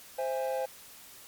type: chord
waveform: triangle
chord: C augmented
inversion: none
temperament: equal with one note detuned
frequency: 523.3 / 659.3 / 818.7 Hz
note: C5 / E5 / G#5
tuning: 0 / 0 / -25 cents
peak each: -29 / -35 / -34 dBFS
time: 0.18-0.66 s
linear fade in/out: 10 ms
effects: white hiss -51 dBFS RMS until 1.27 s + MP3 96 kbps